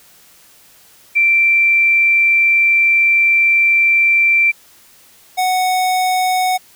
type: tone pair in turn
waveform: sine / square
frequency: 2349 / 739.9 Hz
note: D7 / F#5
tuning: 0 / 0 cents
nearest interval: octave + minor sixth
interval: 2000 cents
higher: first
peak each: -9 / -14 dBFS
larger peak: first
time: 1.15-4.52 / 5.37-6.58 s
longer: first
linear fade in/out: 20 ms
effects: white hiss -47 dBFS RMS until 6.75 s